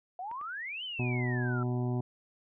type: exponential two-way sweep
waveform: sine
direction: up then down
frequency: 698.5 to 3115 to 1317 Hz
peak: -36 dBFS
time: 0.19-1.63 s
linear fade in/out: 2 ms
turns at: 0.84 s
type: clicks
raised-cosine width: 0.5 ms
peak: -35 / -37 dBFS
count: 2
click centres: 0.314 / 0.413 s
type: harmonic tone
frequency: 123.47 Hz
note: B2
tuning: in tune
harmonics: 1 / 2 / 3 / 5 / 6 / 7 / 8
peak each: -30 / -35 / -38 / -47 / -45 / -50 / -51 dBFS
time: 0.99-2.01 s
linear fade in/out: 5 ms
effects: none